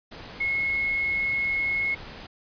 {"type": "tone in noise", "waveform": "sine", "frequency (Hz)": 2173, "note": "C#7", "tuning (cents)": -35, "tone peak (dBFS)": -23, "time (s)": [0.4, 1.95], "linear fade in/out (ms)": 10, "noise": "pink", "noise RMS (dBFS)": -41, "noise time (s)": [0.11, 2.27], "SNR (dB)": 15, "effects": ["resampled to 11025 Hz"]}